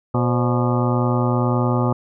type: harmonic tone with a mistuned harmonic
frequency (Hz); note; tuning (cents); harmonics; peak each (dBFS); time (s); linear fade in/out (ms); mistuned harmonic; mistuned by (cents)
121.7; B2; -25; 1 / 2 / 3 / 4 / 5 / 6 / 7 / 8 / 9 / 10; -19 / -22 / -26 / -27 / -30 / -32 / -28 / -34 / -31 / -29; 0.14-1.93; 5; 4; +110
effects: none